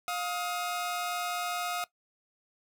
sawtooth tone pair together, 708 / 1261.5 Hz, F5 / D#6, +23 / +23 cents, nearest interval minor seventh, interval 1000 cents, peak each -30 / -31 dBFS, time 0.08-1.84 s, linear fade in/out 0 ms, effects noise-tail reverb RT60 0.1 s tail -18 dB re dry

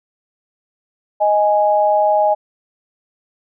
sine tone pair together, 622.7 / 830.6 Hz, D#5 / G#5, +1 / 0 cents, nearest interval perfect fourth, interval 499 cents, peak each -14 dBFS, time 1.2-2.35 s, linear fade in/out 20 ms, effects none

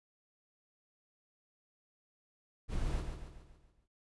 brown noise with echo, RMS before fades -34 dBFS, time 2.68-3.04 s, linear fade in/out 50 ms, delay 140 ms, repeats 6, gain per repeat -6 dB, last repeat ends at 3.88 s, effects resampled to 24000 Hz

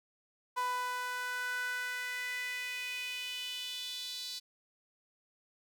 sawtooth tone with high-pass filter sweep, 497.2 Hz, B4, 12 cents sharp, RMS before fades -38 dBFS, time 0.56-4.4 s, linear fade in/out 20 ms, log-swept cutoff 1000 to 4200 Hz, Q 4.5, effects none

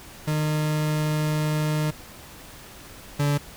40% pulse tone pair in turn, 152.8 / 144.64 Hz, D#3 / D3, -31 / -26 cents, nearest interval minor second, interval 95 cents, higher first, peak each -21 / -19 dBFS, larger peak second, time 0.27-1.91 / 3.19-3.38 s, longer first, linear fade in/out 10 ms, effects pink hiss -44 dBFS RMS until 3.56 s

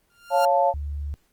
sawtooth tone with exponential growth, 1396.9 Hz, F6, in tune, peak -21 dBFS, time 0.1-0.45 s, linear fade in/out 2 ms, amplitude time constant 75 ms
sine chord, Db augmented, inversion none, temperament equal, 554.4 / 698.5 / 880 Hz, Db5 / F5 / A5, 0 / 0 / 0 cents, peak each -21 dBFS, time 0.3-0.74 s, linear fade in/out 50 ms
sine tone, 72.3 Hz, D2, 27 cents flat, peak -27 dBFS, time 0.74-1.14 s, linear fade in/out 0 ms
effects pink hiss -66 dBFS RMS until 1.32 s + Opus 24 kbps

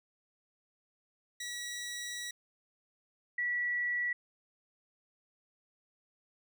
15% pulse / sine tone pair in turn, 1929 / 1944.7 Hz, B6 / B6, -41 / -27 cents, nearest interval unison, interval 14 cents, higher second, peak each -32 / -30 dBFS, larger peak second, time 1.4-2.31 / 3.38-4.13 s, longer first, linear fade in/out 5 ms, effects none

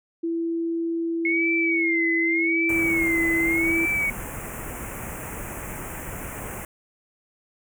sine tone with pitch glide, 333.1 to 330.6 Hz, E4 to E4, +18 to +5 cents, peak -23 dBFS, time 0.23-3.86 s, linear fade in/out 10 ms, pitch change -13 cents, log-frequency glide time 0.85-2.77 s
sine tone with vibrato, 2171 Hz, C#7, 37 cents flat, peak -21 dBFS, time 1.25-4.1 s, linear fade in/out 2 ms, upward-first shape sine, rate 0.86 Hz, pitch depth 120 cents each way
pink band-stop noise, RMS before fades -34 dBFS, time 2.69-6.65 s, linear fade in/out 2 ms, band 2600 to 6900 Hz, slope 48 dB/octave
effects none

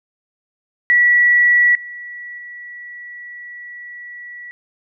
sine tone with level steps, 1942 Hz, B6, 30 cents flat, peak -9 / -29 / -31 dBFS, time 0.9-4.51 s, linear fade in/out 0 ms, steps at 1.75 / 2.38 s, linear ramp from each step 2 ms, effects none

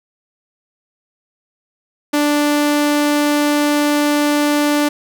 sawtooth tone, 293.7 Hz, D4, in tune, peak -9 dBFS, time 2.13-4.89 s, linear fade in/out 10 ms, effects none

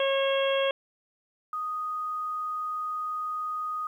harmonic tone, 545 Hz, C#5, 29 cents flat, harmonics 1 / 2 / 3 / 4 / 5 / 6, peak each -24 / -33 / -36 / -38 / -35 / -33 dBFS, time 0-0.71 s, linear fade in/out 2 ms
sine tone, 1243 Hz, D#6, 2 cents flat, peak -29 dBFS, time 1.53-3.87 s, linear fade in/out 2 ms
effects 10-bit

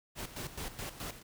pink noise with tremolo, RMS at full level -40 dBFS, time 0.15-1.23 s, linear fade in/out 50 ms, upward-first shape square, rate 4.7 Hz, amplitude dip 70%, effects none

